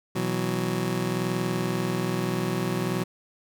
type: chord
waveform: 25% pulse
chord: B suspended fourth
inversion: none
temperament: just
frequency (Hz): 123.47 / 164.63 / 185.21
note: B2 / E3 / F#3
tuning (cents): 0 / -2 / +2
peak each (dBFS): -27 / -27 / -25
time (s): 0.15-3.04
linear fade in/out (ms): 10
effects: none